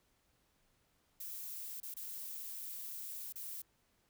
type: noise with dropouts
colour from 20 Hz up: violet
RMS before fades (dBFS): -45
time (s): 1.2-3.62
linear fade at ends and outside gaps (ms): 5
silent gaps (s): 1.802-1.83 / 1.941-1.966 / 3.325-3.356
effects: pink hiss -75 dBFS RMS until 4.09 s